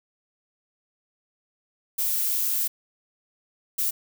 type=noise bursts at uneven times; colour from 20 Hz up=violet; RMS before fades=-25 dBFS; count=2; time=1.98-2.68 / 3.78-3.91 s; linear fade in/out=10 ms; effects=none